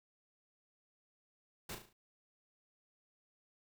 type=noise with echo; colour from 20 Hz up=pink; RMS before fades=-44 dBFS; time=1.69-1.75 s; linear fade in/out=5 ms; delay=36 ms; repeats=5; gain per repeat=-6 dB; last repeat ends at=1.93 s; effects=none